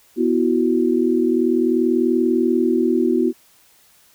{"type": "chord", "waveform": "sine", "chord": "B suspended fourth", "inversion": "none", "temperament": "equal", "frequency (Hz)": [246.9, 329.6, 370], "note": ["B3", "E4", "F#4"], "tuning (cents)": [0, 0, 0], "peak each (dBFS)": -19, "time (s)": [0.16, 3.33], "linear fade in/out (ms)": 50, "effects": ["white hiss -54 dBFS RMS until 4.14 s"]}